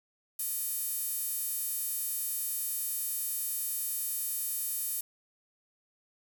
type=tone with high-pass filter; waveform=sawtooth; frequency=610 Hz; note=D#5; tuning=34 cents flat; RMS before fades=-34 dBFS; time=0.39-5.01 s; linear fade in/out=5 ms; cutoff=11000 Hz; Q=1.7; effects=none